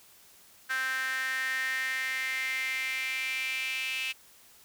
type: tone with high-pass filter sweep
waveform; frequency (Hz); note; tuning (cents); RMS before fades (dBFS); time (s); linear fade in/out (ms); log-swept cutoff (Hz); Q
sawtooth; 261.6; C4; 0; -32; 0.69-4.13; 20; 1600 to 2600; 7.6
effects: white hiss -57 dBFS RMS until 4.64 s